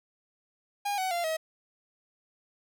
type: tone with pitch steps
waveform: 45% pulse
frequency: 813 / 749.8 / 691.6 / 637.9 Hz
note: G#5 / F#5 / F5 / D#5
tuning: -37 / +23 / -17 / +43 cents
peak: -28 dBFS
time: 0.85-1.37 s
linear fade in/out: 10 ms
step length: 130 ms
effects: none